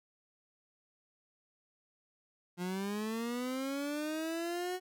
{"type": "linear sweep", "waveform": "30% pulse", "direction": "up", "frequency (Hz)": [174.6, 370], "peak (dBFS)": -32, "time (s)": [2.57, 4.8], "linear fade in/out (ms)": 50, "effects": []}